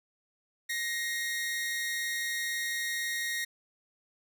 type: tone pair together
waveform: sawtooth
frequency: 1878 / 2110 Hz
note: A#6 / C7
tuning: +12 / +14 cents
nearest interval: major second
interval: 202 cents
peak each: -28 / -36 dBFS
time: 0.69-3.45 s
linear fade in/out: 10 ms
effects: none